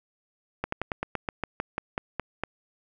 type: slowing click train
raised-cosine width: 0.5 ms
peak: -13 dBFS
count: 13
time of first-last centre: 0.64-2.436 s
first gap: 84 ms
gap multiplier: 1.1
effects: none